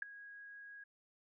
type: tone with ADSR envelope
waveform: sine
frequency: 1649 Hz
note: G#6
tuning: 13 cents flat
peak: -31 dBFS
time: 0.02-0.84 s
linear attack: 4 ms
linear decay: 7 ms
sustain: -19 dB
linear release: 7 ms
effects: none